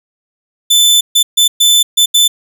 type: tone bursts at uneven times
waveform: sawtooth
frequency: 3520 Hz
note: A7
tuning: in tune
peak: -3 dBFS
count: 6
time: 0.7-1.01 / 1.15-1.23 / 1.37-1.48 / 1.6-1.83 / 1.97-2.06 / 2.14-2.28 s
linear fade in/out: 10 ms
effects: none